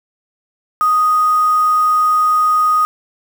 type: tone with quantisation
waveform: sine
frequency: 1244.5 Hz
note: D#6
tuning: in tune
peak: -10 dBFS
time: 0.81-2.85 s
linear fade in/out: 0 ms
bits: 5
effects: none